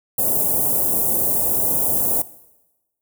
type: band-stop noise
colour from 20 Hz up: white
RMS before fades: -19 dBFS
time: 0.18-2.22 s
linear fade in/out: 5 ms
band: 740 to 10000 Hz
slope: 24 dB/octave
effects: noise-tail reverb RT60 1.0 s tail -18 dB re dry + high-pass 60 Hz 12 dB/octave